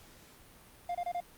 triangle tone bursts, 703 Hz, F5, 11 cents sharp, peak -30 dBFS, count 4, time 0.89-1.204 s, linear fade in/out 5 ms, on 59 ms, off 26 ms, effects pink hiss -57 dBFS RMS until 1.37 s + Opus 48 kbps

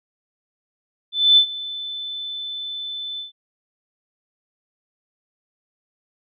sine tone with ADSR envelope, 3518 Hz, A7, 1 cent flat, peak -8 dBFS, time 1.12-3.32 s, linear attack 250 ms, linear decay 86 ms, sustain -19 dB, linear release 130 ms, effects none

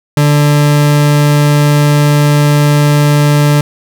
40% pulse tone, 146.83 Hz, D3, in tune, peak -5 dBFS, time 0.17-3.61 s, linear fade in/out 2 ms, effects none

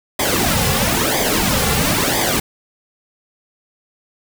pink noise with flanger, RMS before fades -17 dBFS, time 0.19-2.4 s, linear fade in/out 5 ms, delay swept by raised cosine 0.71 to 3.21 ms, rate 1 Hz, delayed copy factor -0.75, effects none

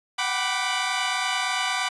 15% pulse chord, G major seventh, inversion third, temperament equal with one note detuned, 740 / 768.7 / 987.8 / 1174.7 Hz, F#5 / G5 / B5 / D6, 0 / -34 / 0 / 0 cents, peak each -23 / -25 / -22 / -22 dBFS, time 0.18-1.89 s, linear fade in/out 10 ms, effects resampled to 22050 Hz

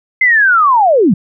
sine linear sweep, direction down, 2093 to 155.56 Hz, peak -6 dBFS, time 0.21-1.14 s, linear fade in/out 5 ms, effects none

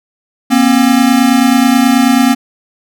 square tone pair together, 238.8 / 268.1 Hz, A#3 / C4, +42 / +42 cents, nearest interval major second, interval 200 cents, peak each -10 dBFS, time 0.5-2.35 s, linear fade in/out 20 ms, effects none

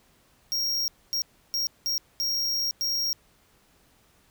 square tone bursts at uneven times, 5588 Hz, F8, in tune, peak -25 dBFS, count 6, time 0.52-0.88 / 1.13-1.22 / 1.54-1.67 / 1.86-1.98 / 2.2-2.71 / 2.81-3.13 s, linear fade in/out 0 ms, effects pink hiss -62 dBFS RMS until 4.3 s

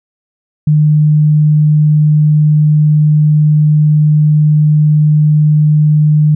sine tone, 151.5 Hz, D#3, 46 cents flat, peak -5 dBFS, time 0.67-6.35 s, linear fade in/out 5 ms, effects none

